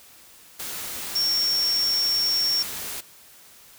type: tone in noise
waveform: sine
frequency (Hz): 5490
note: F8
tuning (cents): -31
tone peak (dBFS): -20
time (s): 1.15-2.63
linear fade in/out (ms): 10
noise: white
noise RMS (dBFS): -33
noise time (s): 0.59-3.01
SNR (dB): +10
effects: white hiss -50 dBFS RMS until 3.78 s